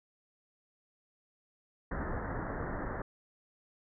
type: low-pass noise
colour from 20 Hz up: pink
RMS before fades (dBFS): -37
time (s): 1.91-3.02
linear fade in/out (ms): 5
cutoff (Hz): 1900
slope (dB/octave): 96
effects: none